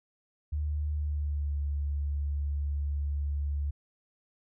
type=tone with pitch glide; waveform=sine; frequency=74.7 to 71.95 Hz; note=D2 to D2; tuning=+30 to -35 cents; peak=-28 dBFS; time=0.52-3.71 s; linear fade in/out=10 ms; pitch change=-65 cents; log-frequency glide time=0.95-1.58 s; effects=none